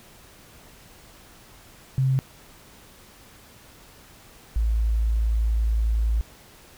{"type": "tone pair in turn", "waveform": "sine", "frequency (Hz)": [132.3, 55.43], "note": ["C3", "A1"], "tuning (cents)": [20, 13], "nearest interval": "octave + minor third", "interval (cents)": 1507, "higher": "first", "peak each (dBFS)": [-18, -19], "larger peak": "first", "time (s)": [[1.98, 2.19], [4.56, 6.21]], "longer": "second", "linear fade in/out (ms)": 0, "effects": ["pink hiss -50 dBFS RMS until 6.77 s"]}